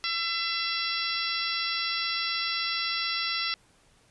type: harmonic tone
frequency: 673 Hz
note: E5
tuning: 36 cents sharp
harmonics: 2 / 3 / 4 / 5 / 6 / 7 / 8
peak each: -35 / -35 / -35 / -35 / -35 / -35 / -35 dBFS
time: 0.04-3.54 s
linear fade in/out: 0 ms
effects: pink hiss -62 dBFS RMS until 4.1 s + resampled to 24000 Hz